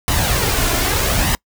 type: noise with flanger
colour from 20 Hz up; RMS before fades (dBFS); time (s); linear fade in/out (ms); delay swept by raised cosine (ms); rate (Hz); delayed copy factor
pink; -17; 0.08-1.35; 0; 1 to 2.9; 0.79; +0.5
effects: noise-tail reverb RT60 0.1 s tail -26 dB re dry